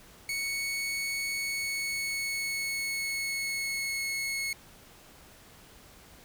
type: tone with pitch glide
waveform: sawtooth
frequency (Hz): 2217 to 2186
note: C#7 to C#7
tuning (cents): 0 to -25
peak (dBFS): -27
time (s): 0.29-4.53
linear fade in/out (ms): 2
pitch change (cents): -25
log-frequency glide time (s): 1.34-4.05
effects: pink hiss -54 dBFS RMS until 6.24 s